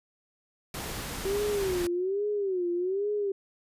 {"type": "noise", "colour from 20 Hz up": "pink", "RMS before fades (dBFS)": -36, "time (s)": [0.74, 1.87], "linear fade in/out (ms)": 2}
{"type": "tone with vibrato", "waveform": "sine", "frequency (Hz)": 380.9, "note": "G4", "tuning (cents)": -50, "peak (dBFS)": -26, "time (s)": [1.25, 3.32], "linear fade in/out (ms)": 5, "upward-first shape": "sine", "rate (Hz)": 1.2, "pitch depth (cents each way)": 160}
{"effects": ["resampled to 32000 Hz"]}